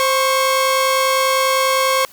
sawtooth tone pair together, 525 / 1100 Hz, C5 / C#6, +6 / -14 cents, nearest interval octave + minor second, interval 1280 cents, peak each -13 dBFS, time 0-2.05 s, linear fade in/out 0 ms, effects white hiss -45 dBFS RMS until 2.12 s

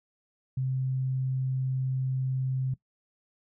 sine tone, 130.81 Hz, C3, in tune, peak -26 dBFS, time 0.57-2.74 s, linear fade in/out 5 ms, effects noise-tail reverb RT60 0.1 s tail -18 dB re dry

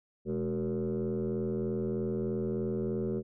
sine tone with frequency modulation, 293.7 Hz, D4, in tune, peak -28 dBFS, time 0.25-3.23 s, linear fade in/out 50 ms, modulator 83.2 Hz, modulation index 2.1, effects tanh soft clip ceiling -26 dBFS

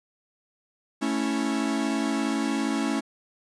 45% pulse chord, A major, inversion none, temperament equal, 220 / 277.2 / 329.6 Hz, A3 / C#4 / E4, 0 / 0 / 0 cents, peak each -29 / -27 / -31 dBFS, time 1.01-3.01 s, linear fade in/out 20 ms, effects resampled to 22050 Hz + 9-bit

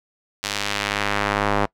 square tone with band-pass filter sweep, 51.1 Hz, G#1, 27 cents flat, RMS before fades -23 dBFS, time 0.43-1.66 s, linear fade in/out 10 ms, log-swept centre 4700 to 870 Hz, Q 0.84, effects noise-tail reverb RT60 0.1 s tail -23 dB re dry

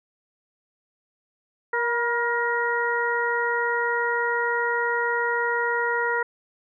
harmonic tone with a mistuned harmonic, 471.7 Hz, A#4, 20 cents sharp, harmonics 1 / 2 / 3 / 4, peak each -27 / -27 / -27 / -27 dBFS, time 1.73-6.23 s, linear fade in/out 5 ms, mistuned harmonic 2, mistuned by +32 cents, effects none

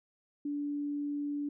sine tone, 289.7 Hz, D4, 24 cents flat, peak -32 dBFS, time 0.45-1.49 s, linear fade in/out 5 ms, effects none

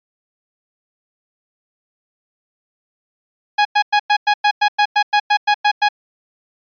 sawtooth tone bursts, 830.6 Hz, G#5, in tune, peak -7 dBFS, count 14, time 3.58-5.888 s, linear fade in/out 10 ms, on 72 ms, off 100 ms, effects resampled to 11025 Hz

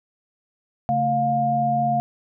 sine tone cluster, 139.3 / 223.2 / 707 Hz, C#3 / A3 / F5, +9 / +25 / +21 cents, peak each -27 / -27 / -19 dBFS, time 0.89-2 s, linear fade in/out 0 ms, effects none

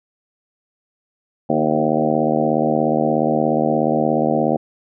harmonic tone with a mistuned harmonic, 76.9 Hz, D#2, 20 cents flat, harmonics 2 / 3 / 4 / 5 / 6 / 7 / 8 / 9 / 10, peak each -26 / -21 / -23 / -26 / -26 / -22 / -25 / -23 / -25 dBFS, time 1.49-4.57 s, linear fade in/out 10 ms, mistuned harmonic 4, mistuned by +26 cents, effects none

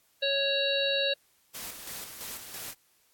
harmonic tone, 554 Hz, C#5, 1 cent flat, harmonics 1 / 3 / 5 / 7 / 8, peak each -29 / -35 / -33 / -29 / -37 dBFS, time 0.22-1.14 s, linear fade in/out 10 ms
white noise with tremolo, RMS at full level -39 dBFS, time 1.54-2.74 s, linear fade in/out 10 ms, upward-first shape square, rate 3 Hz, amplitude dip 45%
effects white hiss -67 dBFS RMS until 3.13 s + AAC 64 kbps

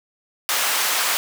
pink high-pass noise, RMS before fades -21 dBFS, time 0.49-1.17 s, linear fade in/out 0 ms, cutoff 1000 Hz, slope 12 dB/octave, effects none

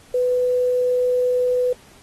sine tone with quantisation, 498 Hz, B4, 14 cents sharp, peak -16 dBFS, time 0.14-1.73 s, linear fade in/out 5 ms, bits 7, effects pink hiss -50 dBFS RMS until 2.02 s + AAC 32 kbps

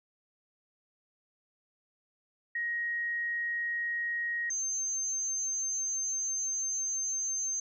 sine tone pair in turn, 1884 / 6297 Hz, A#6 / G8, +18 / +7 cents, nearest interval octave + major sixth, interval 2089 cents, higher second, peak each -30 / -30 dBFS, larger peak neither, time 2.55-4.5 / 4.5-7.6 s, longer second, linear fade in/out 5 ms, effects none

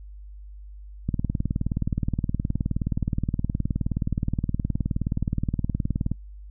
click train, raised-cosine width 5 ms, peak -12 dBFS, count 97, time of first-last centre 1.09-6.116 s, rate 19.1 Hz, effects noise-tail reverb RT60 0.1 s tail -26 dB re dry + added 50 Hz sine -39 dBFS peak until 6.5 s

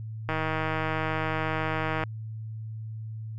click train, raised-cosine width 0.5 ms, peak -14 dBFS, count 277, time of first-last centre 0.29-2.037 s, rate 158 Hz, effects added 110 Hz sine -34 dBFS peak until 3.38 s

